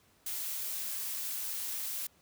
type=noise; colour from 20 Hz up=blue; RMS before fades=-37 dBFS; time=0.26-2.07 s; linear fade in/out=5 ms; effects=pink hiss -66 dBFS RMS until 2.21 s + high-pass 60 Hz 12 dB/octave